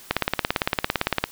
click train, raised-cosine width 0.3 ms, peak -3 dBFS, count 21, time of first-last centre 0.11-1.24 s, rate 17.7 Hz, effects white hiss -46 dBFS RMS until 1.31 s

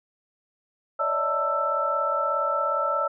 sine tone cluster, 567 / 604 / 649 / 896 / 1326 Hz, C#5 / D5 / E5 / A5 / E6, +39 / +48 / -27 / +31 / +10 cents, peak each -29 / -32 / -33 / -33 / -24 dBFS, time 0.99-3.08 s, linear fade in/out 10 ms, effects none

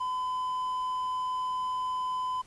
triangle tone, 1012 Hz, B5, 42 cents sharp, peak -27 dBFS, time 0-2.42 s, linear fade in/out 10 ms, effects pink hiss -58 dBFS RMS until 2.46 s + resampled to 24000 Hz

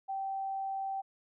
sine tone, 777 Hz, G5, 16 cents flat, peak -33 dBFS, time 0.08-1.02 s, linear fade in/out 20 ms, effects none

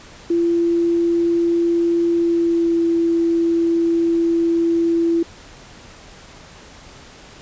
sine tone with pitch glide, 339.8 to 335.1 Hz, F4 to E4, -47 to +29 cents, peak -14 dBFS, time 0.3-5.23 s, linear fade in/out 5 ms, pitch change -24 cents, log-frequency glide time 2.1-2.84 s, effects pink hiss -42 dBFS RMS until 7.41 s + resampled to 16000 Hz

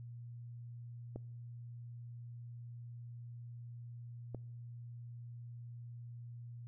clicks, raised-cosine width 2 ms, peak -30 dBFS, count 2, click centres 1.16 / 4.347 s, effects noise-tail reverb RT60 0.9 s tail -25 dB re dry + added 119 Hz sine -46 dBFS peak until 6.67 s

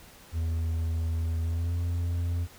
triangle tone with pitch glide, 82 to 86.13 Hz, E2 to F2, -9 to -23 cents, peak -24 dBFS, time 0.32-2.48 s, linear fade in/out 50 ms, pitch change +86 cents, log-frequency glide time 1.41-1.75 s, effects pink hiss -52 dBFS RMS until 2.58 s

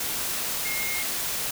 sine tone in noise, 2140 Hz, C7, 38 cents sharp, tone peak -30 dBFS, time 0.65-1.03 s, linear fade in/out 5 ms, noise white, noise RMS -29 dBFS, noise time 0-1.51 s, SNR -4 dB, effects none

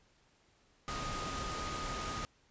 sine tone in noise, 1239 Hz, D#6, 8 cents flat, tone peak -41 dBFS, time 0.88-2.25 s, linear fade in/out 0 ms, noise pink, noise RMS -40 dBFS, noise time 0.88-2.25 s, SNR -4 dB, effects pink hiss -69 dBFS RMS until 2.5 s + resampled to 16000 Hz

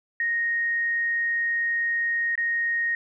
sine tone with dropouts, 1864.7 Hz, A#6, in tune, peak -22 dBFS, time 0.2-2.95 s, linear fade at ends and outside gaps 2 ms, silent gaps 2.355-2.377 s, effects none

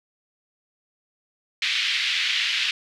white band-pass noise, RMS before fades -24 dBFS, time 1.62-2.71 s, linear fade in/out 2 ms, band 2000 to 3700 Hz, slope 24 dB/octave, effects none

